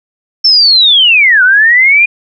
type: linear two-way sweep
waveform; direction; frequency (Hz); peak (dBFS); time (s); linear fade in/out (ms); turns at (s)
sine; down then up; 5400 to 1442 to 2450; -3; 0.44-2.06; 10; 1.43
effects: none